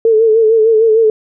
sine tone with vibrato, 444.4 Hz, A4, 17 cents sharp, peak -6 dBFS, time 0.05-1.1 s, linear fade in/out 2 ms, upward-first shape sine, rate 6.6 Hz, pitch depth 54 cents each way, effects none

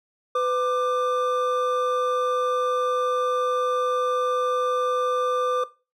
triangle tone pair together, 502 / 1188.5 Hz, B4 / D6, +28 / +20 cents, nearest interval octave + minor third, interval 1492 cents, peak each -21 dBFS, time 0.35-5.64 s, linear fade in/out 5 ms, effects noise-tail reverb RT60 0.3 s tail -18 dB re dry

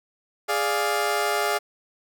20% pulse chord, D diminished, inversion second, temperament equal, 415.3 / 587.3 / 698.5 Hz, Ab4 / D5 / F5, 0 / 0 / 0 cents, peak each -21 / -23 / -21 dBFS, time 0.48-1.59 s, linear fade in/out 20 ms, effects none

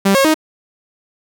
sawtooth tone with pitch steps, 196.2 / 544 / 312.9 Hz, G3 / C#5 / D#4, +2 / -33 / +10 cents, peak -6 dBFS, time 0.05-0.344 s, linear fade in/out 10 ms, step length 98 ms, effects none

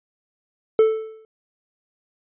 triangle tone with exponential decay, 440 Hz, A4, in tune, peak -7 dBFS, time 0.79-1.25 s, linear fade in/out 1 ms, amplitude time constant 100 ms, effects resampled to 8000 Hz

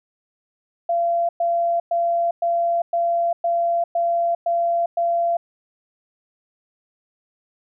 sine tone bursts, 684 Hz, F5, 36 cents flat, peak -17 dBFS, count 9, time 0.89-5.37 s, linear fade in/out 5 ms, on 400 ms, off 110 ms, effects none

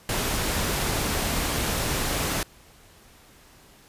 pink noise, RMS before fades -26 dBFS, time 0.09-2.43 s, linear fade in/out 2 ms, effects pink hiss -53 dBFS RMS until 3.88 s + resampled to 32000 Hz

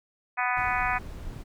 harmonic tone, 248 Hz, B3, 7 cents sharp, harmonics 3 / 4 / 5 / 6 / 7 / 8 / 9 / 10, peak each -30 / -31 / -32 / -33 / -33 / -34 / -35 / -35 dBFS, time 0.37-0.99 s, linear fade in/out 20 ms
brown noise, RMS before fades -38 dBFS, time 0.56-1.44 s, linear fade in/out 20 ms
effects none

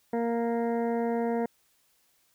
harmonic tone, 233.1 Hz, A#3, in tune, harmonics 1 / 2 / 3 / 4 / 6 / 7 / 8 / 9, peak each -29 / -29 / -34 / -39 / -50 / -51 / -48 / -53 dBFS, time 0.13-1.46 s, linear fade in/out 5 ms, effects white hiss -68 dBFS RMS until 2.34 s

